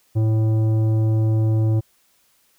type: tone with tanh clipping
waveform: sine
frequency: 110 Hz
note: A2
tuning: in tune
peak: -17 dBFS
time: 0.15-1.81 s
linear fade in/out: 20 ms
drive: 11 dB
effects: white hiss -61 dBFS RMS until 2.58 s